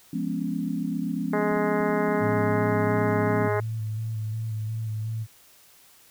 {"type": "chord", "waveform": "sine", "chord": "C# dominant seventh", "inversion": "first", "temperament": "just", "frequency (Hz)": [173.24, 207.9, 249.5, 277.2], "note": ["E#3", "G#3", "B3", "C#4"], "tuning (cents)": [-14, 2, 18, 0], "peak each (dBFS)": -31, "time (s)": [0.13, 3.48], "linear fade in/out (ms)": 5}
{"type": "harmonic tone", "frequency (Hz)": 208.9, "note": "G#3", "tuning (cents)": 10, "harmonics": [2, 3, 4, 5, 6, 7, 8, 9, 10], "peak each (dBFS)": [-26, -30, -32, -34, -36, -37, -38, -39, -40], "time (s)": [1.33, 3.6], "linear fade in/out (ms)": 2}
{"type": "clicks", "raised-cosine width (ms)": 3, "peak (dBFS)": -35, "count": 11, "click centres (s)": [1.516, 1.563, 1.807, 1.894, 2.089, 2.322, 2.497, 2.756, 2.983, 3.409, 3.566]}
{"type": "tone with vibrato", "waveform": "sine", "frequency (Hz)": 110, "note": "A2", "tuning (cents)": 0, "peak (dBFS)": -27, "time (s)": [2.19, 5.27], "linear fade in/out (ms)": 50, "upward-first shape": "square", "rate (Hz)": 2.8, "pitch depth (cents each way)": 26}
{"effects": ["white hiss -55 dBFS RMS until 6.1 s"]}